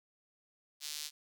sawtooth tone with high-pass filter, 150.4 Hz, D3, 42 cents sharp, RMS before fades -42 dBFS, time 0.8-1.11 s, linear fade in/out 50 ms, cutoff 4400 Hz, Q 1.5, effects none

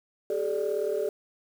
sine chord, G suspended second, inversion none, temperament equal with one note detuned, 392 / 430.4 / 587.3 Hz, G4 / A4 / D5, 0 / -38 / 0 cents, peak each -30 / -28 / -30 dBFS, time 0.3-1.09 s, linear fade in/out 2 ms, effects tanh soft clip ceiling -19 dBFS + 8-bit

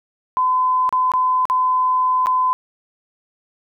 sine tone with dropouts, 1017 Hz, C6, 50 cents flat, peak -14 dBFS, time 0.37-2.53 s, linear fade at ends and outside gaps 0 ms, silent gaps 0.892-0.926 / 1.118-1.137 / 1.454-1.499 / 2.26-2.269 s, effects none

